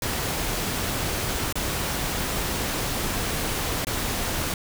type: noise with dropouts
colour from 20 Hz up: pink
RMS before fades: -27 dBFS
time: 0.02-4.54 s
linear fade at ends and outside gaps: 2 ms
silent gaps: 1.526-1.555 / 3.848-3.869 s
effects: none